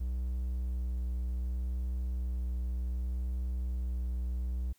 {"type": "tone with vibrato", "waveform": "triangle", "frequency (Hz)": 61.74, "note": "B1", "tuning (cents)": 0, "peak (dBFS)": -29, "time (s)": [0, 4.73], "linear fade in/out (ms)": 10, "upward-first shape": "sine", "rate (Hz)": 0.66, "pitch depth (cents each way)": 13, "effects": ["white hiss -70 dBFS RMS until 4.78 s"]}